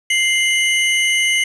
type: tone pair together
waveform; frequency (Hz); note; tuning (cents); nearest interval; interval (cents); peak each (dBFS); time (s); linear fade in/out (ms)
square; 2093 / 2954; C7 / F#7; 0 / -3; tritone; 597; -16 / -19; 0.1-1.44; 5
effects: resampled to 22050 Hz + 7-bit